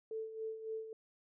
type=tone with tremolo; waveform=sine; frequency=442.1 Hz; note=A4; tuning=8 cents sharp; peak=-37 dBFS; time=0.11-0.93 s; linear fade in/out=2 ms; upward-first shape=sine; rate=3.6 Hz; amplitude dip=65%; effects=none